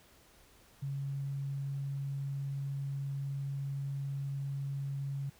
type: tone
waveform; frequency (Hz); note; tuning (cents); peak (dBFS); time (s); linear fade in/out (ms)
sine; 138.59; C#3; 0; -34; 0.82-5.3; 10
effects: pink hiss -62 dBFS RMS until 5.39 s